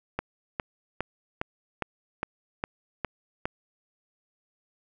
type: click train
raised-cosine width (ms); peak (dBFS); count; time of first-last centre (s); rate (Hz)
0.5; -13; 9; 0.19-3.455; 2.45
effects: none